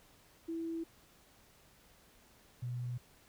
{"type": "tone pair in turn", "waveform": "sine", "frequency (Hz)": [329.6, 122.61], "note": ["E4", "B2"], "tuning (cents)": [0, -12], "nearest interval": "octave + perfect fourth", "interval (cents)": 1712, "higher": "first", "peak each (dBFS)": [-36, -36], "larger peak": "neither", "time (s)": [[0.48, 0.84], [2.62, 2.98]], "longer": "neither", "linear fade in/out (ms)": 10, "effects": ["pink hiss -64 dBFS RMS until 3.28 s"]}